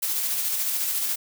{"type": "noise with tremolo", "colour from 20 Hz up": "blue", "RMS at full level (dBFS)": -25, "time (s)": [0.02, 1.16], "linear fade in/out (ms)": 10, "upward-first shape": "square", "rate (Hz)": 14, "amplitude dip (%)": 25, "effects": []}